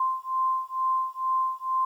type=beating tone pair; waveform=sine; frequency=1043 / 1045.2 Hz; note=C6 / C6; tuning=-6 / -2 cents; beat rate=2.2 Hz; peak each=-27 / -27 dBFS; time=0-1.85 s; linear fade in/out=5 ms; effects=10-bit